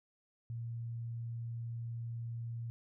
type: tone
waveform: sine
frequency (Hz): 116.54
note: A#2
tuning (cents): 0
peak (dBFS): -38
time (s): 0.5-2.7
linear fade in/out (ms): 0
effects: none